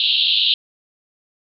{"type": "band-pass noise", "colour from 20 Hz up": "white", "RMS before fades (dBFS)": -17, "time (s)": [0, 0.54], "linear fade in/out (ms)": 2, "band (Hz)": [2800, 4100], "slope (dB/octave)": 96, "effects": []}